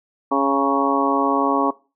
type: harmonic tone with a mistuned harmonic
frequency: 138.59 Hz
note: C#3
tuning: in tune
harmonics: 2 / 3 / 4 / 5 / 6 / 7 / 8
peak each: -21 / -25 / -26 / -26 / -26 / -23 / -21 dBFS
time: 0.31-1.71 s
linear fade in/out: 10 ms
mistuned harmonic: 7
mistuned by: -33 cents
effects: noise-tail reverb RT60 0.3 s tail -19 dB re dry